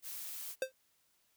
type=noise; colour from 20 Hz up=blue; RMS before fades=-44 dBFS; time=0.02-0.56 s; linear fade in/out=50 ms
type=tone with exponential decay; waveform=square; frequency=523.3 Hz; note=C5; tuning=in tune; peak=-29 dBFS; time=0.62-0.72 s; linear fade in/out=2 ms; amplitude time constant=20 ms
effects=white hiss -74 dBFS RMS until 1.36 s